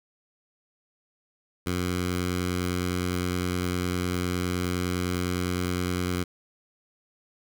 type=tone with notch filter; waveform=10% pulse; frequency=89.8 Hz; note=F2; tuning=49 cents sharp; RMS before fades=-28 dBFS; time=1.66-6.24 s; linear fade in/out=10 ms; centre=610 Hz; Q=1.3; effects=none